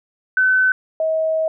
sine tone pair in turn, 1517 / 637.8 Hz, F#6 / D#5, +43 / +43 cents, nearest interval octave + minor third, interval 1500 cents, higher first, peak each -12 / -16 dBFS, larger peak first, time 0.37-0.72 / 1-1.48 s, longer second, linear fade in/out 2 ms, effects none

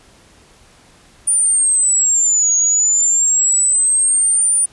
sine exponential two-way sweep, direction down then up, 9397 to 6645 to 9397 Hz, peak -11 dBFS, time 1.27-4.66 s, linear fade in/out 10 ms, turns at 2.55 s, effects pink hiss -48 dBFS RMS until 4.72 s + resampled to 24000 Hz

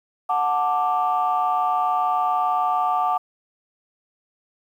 sine chord, D major, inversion first, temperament just, 734.2 / 881 / 1174.7 Hz, F#5 / A5 / D6, -14 / +2 / 0 cents, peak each -21 / -24 / -22 dBFS, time 0.29-3.18 s, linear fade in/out 10 ms, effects tanh soft clip ceiling -11 dBFS + 9-bit

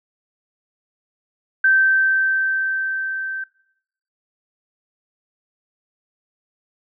sine tone with level ramp, 1554 Hz, G6, 16 cents flat, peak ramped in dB -11 to -25 dBFS, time 1.64-3.44 s, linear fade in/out 5 ms, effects noise-tail reverb RT60 0.8 s tail -22 dB re dry

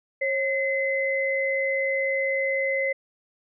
sine tone pair together, 542 / 2046 Hz, C#5 / C7, -39 / -39 cents, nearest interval octave + major seventh, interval 2300 cents, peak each -25 dBFS, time 0.21-2.93 s, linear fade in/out 10 ms, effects none

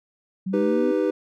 sine exponential sweep, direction up, 185 to 261.6 Hz, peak -24 dBFS, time 0.46-0.92 s, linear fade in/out 10 ms
triangle chord, Eb augmented, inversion none, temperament equal, 311.1 / 392 / 493.9 Hz, Eb4 / G4 / B4, 0 / 0 / 0 cents, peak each -22 dBFS, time 0.53-1.11 s, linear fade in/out 10 ms
effects none

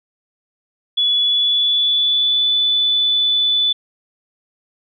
sine tone with pitch glide, 3413 to 3485 Hz, G#7 to A7, +47 to -17 cents, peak -13 dBFS, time 0.97-3.73 s, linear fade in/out 10 ms, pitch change +36 cents, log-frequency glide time 1.22-2.5 s, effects none

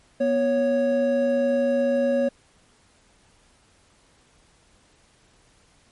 triangle tone pair together, 243.6 / 554.2 Hz, B3 / C#5, -24 / -1 cents, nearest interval octave + major second, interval 1423 cents, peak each -22 / -18 dBFS, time 0.2-2.29 s, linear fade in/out 10 ms, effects pink hiss -59 dBFS RMS until 5.91 s + MP3 48 kbps

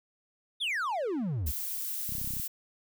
triangle exponential sweep, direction down, 3700 to 60 Hz, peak -27 dBFS, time 0.6-1.52 s, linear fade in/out 20 ms
violet noise, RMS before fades -35 dBFS, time 1.46-2.48 s, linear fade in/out 10 ms
clicks, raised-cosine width 5 ms, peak -29 dBFS, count 11, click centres 2.092 / 2.122 / 2.152 / 2.183 / 2.215 / 2.245 / 2.275 / 2.307 / 2.337 / 2.368 / 2.398 s
effects none

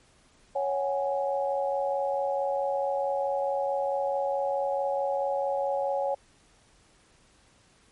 sine chord, C# suspended fourth, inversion none, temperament equal with one note detuned, 554.4 / 746 / 830.6 Hz, C#5 / F#5 / G#5, 0 / +14 / 0 cents, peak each -27 / -33 / -31 dBFS, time 0.55-6.15 s, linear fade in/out 10 ms, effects pink hiss -61 dBFS RMS until 7.91 s + MP3 48 kbps

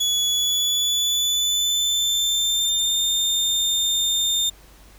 30% pulse tone with pitch glide, 3400 to 3623 Hz, G#7 to A7, +40 to +50 cents, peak -16 dBFS, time 0-4.5 s, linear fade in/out 10 ms, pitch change +110 cents, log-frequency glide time 0.3-3.01 s, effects added 50 Hz sine -48 dBFS peak until 4.98 s + pink hiss -51 dBFS RMS until 4.98 s

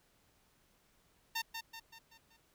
10% pulse tone with echo, 909 Hz, A#5, 44 cents flat, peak -26 dBFS, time 1.35-1.42 s, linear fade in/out 10 ms, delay 190 ms, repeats 5, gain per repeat -6 dB, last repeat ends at 2.37 s, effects pink hiss -71 dBFS RMS until 2.54 s

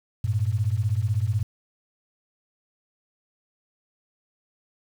sine beating tone pair, 98 / 114 Hz, G2 / A#2, 0 / -38 cents, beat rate 16 Hz, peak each -24 dBFS, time 0.24-1.43 s, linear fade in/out 5 ms, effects 8-bit

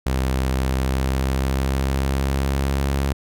sawtooth tone with pitch glide, 65.41 to 68.74 Hz, C2 to C#2, 0 to -14 cents, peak -15 dBFS, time 0.06-3.13 s, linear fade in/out 5 ms, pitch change +86 cents, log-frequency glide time 0.64-2.93 s, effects none

